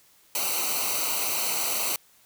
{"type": "noise with comb filter", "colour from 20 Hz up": "white", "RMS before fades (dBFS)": -27, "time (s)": [0.35, 1.96], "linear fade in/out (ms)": 2, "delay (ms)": 0.58, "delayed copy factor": -0.85, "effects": ["white hiss -59 dBFS RMS until 2.25 s"]}